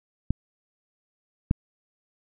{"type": "clicks", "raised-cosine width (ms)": 5, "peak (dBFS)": [-10, -8], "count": 2, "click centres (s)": [0.306, 1.511], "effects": []}